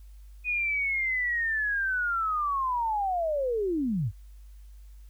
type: linear sweep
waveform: sine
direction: down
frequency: 2489 to 83.6 Hz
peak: -25 dBFS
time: 0.44-4.12 s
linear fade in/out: 50 ms
effects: added 50 Hz sine -45 dBFS peak until 5.09 s + white hiss -67 dBFS RMS until 5.09 s